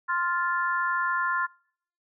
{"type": "chord", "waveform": "sine", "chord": "F major", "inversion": "second", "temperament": "just", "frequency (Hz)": [1047.7, 1396.9, 1746.1], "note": ["C6", "F6", "A6"], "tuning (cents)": [2, 0, -14], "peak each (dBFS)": [-27, -28, -30], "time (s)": [0.08, 1.47], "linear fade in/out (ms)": 20, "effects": ["noise-tail reverb RT60 0.6 s tail -25 dB re dry"]}